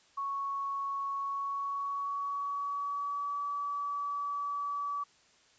sine tone with pitch glide, 1108.7 to 1147.1 Hz, C#6 to D6, 0 to -41 cents, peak -32 dBFS, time 0.17-5.04 s, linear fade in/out 10 ms, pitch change +59 cents, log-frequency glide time 1.17-3.42 s, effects white hiss -64 dBFS RMS until 5.58 s + resampled to 16000 Hz

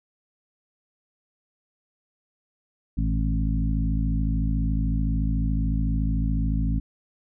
harmonic tone with a mistuned harmonic, 53.8 Hz, A1, 38 cents flat, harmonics 1 / 2 / 3 / 4 / 5, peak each -23 / -30 / -29 / -31 / -32 dBFS, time 2.97-6.8 s, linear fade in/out 10 ms, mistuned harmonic 2, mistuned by +62 cents, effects none

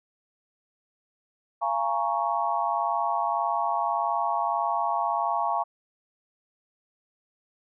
sine chord, Bb minor seventh, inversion second, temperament equal with one note detuned, 688 / 830.6 / 932.3 / 1108.7 Hz, F5 / Ab5 / Bb5 / Db6, -26 / 0 / 0 / 0 cents, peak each -29 dBFS, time 1.61-5.64 s, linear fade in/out 20 ms, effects none

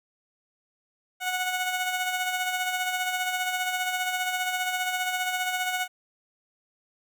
15% pulse tone with tremolo, 735 Hz, F#5, 12 cents flat, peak -18 dBFS, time 1.2-5.88 s, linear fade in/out 50 ms, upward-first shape sine, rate 15 Hz, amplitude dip 45%, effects none

